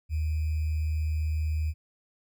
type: tone with sample-and-hold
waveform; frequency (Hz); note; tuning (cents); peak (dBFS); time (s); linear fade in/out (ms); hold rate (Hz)
sine; 77.78; D#2; 0; -25; 0.09-1.74; 50; 2450
effects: none